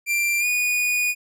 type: tone with pitch glide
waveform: 45% pulse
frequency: 2366 to 2461 Hz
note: D7 to D#7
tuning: +12 to -20 cents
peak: -19 dBFS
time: 0.06-1.15 s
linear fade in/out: 50 ms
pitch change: +68 cents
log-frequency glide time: 0.39-0.46 s
effects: none